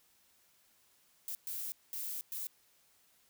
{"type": "noise bursts at uneven times", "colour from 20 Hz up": "violet", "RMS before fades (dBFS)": -40, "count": 4, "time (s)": [[1.28, 1.35], [1.47, 1.72], [1.93, 2.21], [2.32, 2.47]], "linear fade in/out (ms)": 0, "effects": ["white hiss -69 dBFS RMS until 3.29 s"]}